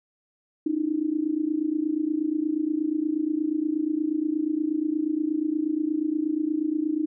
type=tone with amplitude modulation; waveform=sine; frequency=308.4 Hz; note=D#4; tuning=15 cents flat; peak=-19 dBFS; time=0.66-7.06 s; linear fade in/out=5 ms; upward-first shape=sine; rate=28.4 Hz; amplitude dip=85%; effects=none